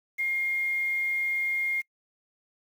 sine tone with quantisation, 2129 Hz, C7, 30 cents sharp, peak -25 dBFS, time 0.18-1.82 s, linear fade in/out 20 ms, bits 8, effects noise-tail reverb RT60 0.1 s tail -26 dB re dry

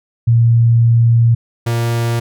sine / 45% pulse tone pair in turn, 116.54 / 117.22 Hz, A#2 / A#2, 0 / +10 cents, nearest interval unison, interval 10 cents, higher second, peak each -7 / -14 dBFS, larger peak first, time 0.27-1.35 / 1.66-2.2 s, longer first, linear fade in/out 10 ms, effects none

